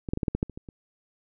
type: clicks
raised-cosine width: 3 ms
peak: -19 / -12 / -16 / -14 / -11 / -13 / -11 / -27 / -25 / -28 dBFS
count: 10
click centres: 0.088 / 0.135 / 0.174 / 0.232 / 0.282 / 0.35 / 0.429 / 0.497 / 0.575 / 0.688 s
effects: none